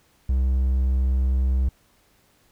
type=tone; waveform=triangle; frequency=64.8 Hz; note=C2; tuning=16 cents flat; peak=-16 dBFS; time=0.29-1.69 s; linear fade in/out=5 ms; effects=pink hiss -61 dBFS RMS until 2.51 s